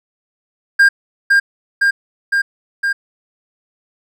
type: tone with echo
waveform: triangle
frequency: 1605 Hz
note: G6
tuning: 40 cents sharp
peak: -4 dBFS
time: 0.79-0.89 s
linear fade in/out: 10 ms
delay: 510 ms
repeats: 4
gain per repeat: -2 dB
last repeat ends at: 2.93 s
effects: none